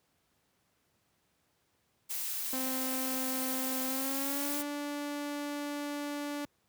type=noise; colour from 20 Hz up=blue; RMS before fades=-36 dBFS; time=2.09-4.63 s; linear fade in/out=20 ms
type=tone with pitch glide; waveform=sawtooth; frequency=260 to 290.2 Hz; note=C4 to D4; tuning=-11 to -21 cents; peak=-31 dBFS; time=2.53-6.45 s; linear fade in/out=0 ms; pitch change=+190 cents; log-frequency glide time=3.85-4.58 s
effects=pink hiss -74 dBFS RMS until 6.68 s + high-pass 80 Hz 12 dB/octave